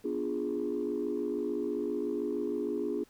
sine chord, B diminished seventh, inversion none, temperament equal, 246.9 / 293.7 / 349.2 / 415.3 Hz, B3 / D4 / F4 / Ab4, 0 / 0 / 0 / 0 cents, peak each -37 / -35 / -35 / -33 dBFS, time 0.04-3.04 s, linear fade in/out 10 ms, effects tanh soft clip ceiling -23 dBFS + pink hiss -63 dBFS RMS until 3.09 s

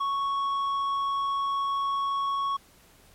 sine tone with tanh clipping, 1108.7 Hz, C#6, in tune, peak -26 dBFS, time 0-2.57 s, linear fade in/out 10 ms, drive 6 dB, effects pink hiss -57 dBFS RMS until 3.14 s + MP3 64 kbps

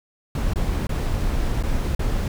brown noise with dropouts, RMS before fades -22 dBFS, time 0.35-2.28 s, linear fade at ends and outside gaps 2 ms, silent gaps 0.535-0.558 / 0.87-0.892 / 1.627-1.635 / 1.95-1.993 s, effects none

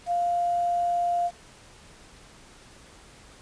sine tone with quantisation, 698.5 Hz, F5, in tune, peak -22 dBFS, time 0.06-1.31 s, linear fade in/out 50 ms, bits 8, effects pink hiss -51 dBFS RMS until 3.41 s + resampled to 22050 Hz

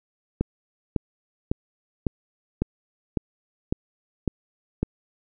click train, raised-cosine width 3 ms, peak -9 dBFS, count 9, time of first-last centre 0.41-4.83 s, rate 1.81 Hz, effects none

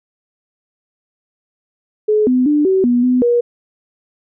sine tone with pitch steps, 425.9 / 252.9 / 296.7 / 380.3 / 243.1 / 251.1 / 478.9 Hz, G#4 / B3 / D4 / F#4 / B3 / B3 / A#4, +44 / +41 / +18 / +48 / -27 / +29 / +47 cents, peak -10 dBFS, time 2.08-3.41 s, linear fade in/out 10 ms, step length 190 ms, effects none

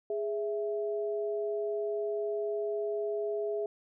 sine tone pair together, 415.3 / 659.2 Hz, G#4 / E5, 0 / 0 cents, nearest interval minor sixth, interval 800 cents, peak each -31 / -36 dBFS, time 0.1-3.66 s, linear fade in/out 2 ms, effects none

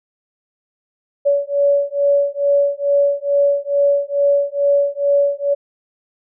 sine beating tone pair, 566 / 568.3 Hz, C#5 / C#5, +36 / +43 cents, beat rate 2.3 Hz, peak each -16 dBFS, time 1.25-5.55 s, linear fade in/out 20 ms, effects none

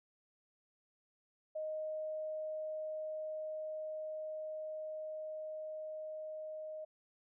sine tone with level ramp, 622 Hz, D#5, 1 cent flat, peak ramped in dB -37 to -42 dBFS, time 1.55-6.85 s, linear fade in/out 10 ms, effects none

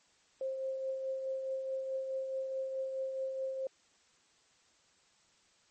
sine tone with tremolo, 530 Hz, C5, 22 cents sharp, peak -32 dBFS, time 0.41-3.67 s, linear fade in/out 2 ms, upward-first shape triangle, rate 4.7 Hz, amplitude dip 45%, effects white hiss -68 dBFS RMS until 5.7 s + MP3 32 kbps

